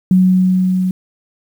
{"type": "tone with level ramp", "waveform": "sine", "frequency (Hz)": 185, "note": "F#3", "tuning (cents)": 0, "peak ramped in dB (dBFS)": [-6, -13], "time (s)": [0.11, 0.91], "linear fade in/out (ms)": 2, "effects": ["7-bit"]}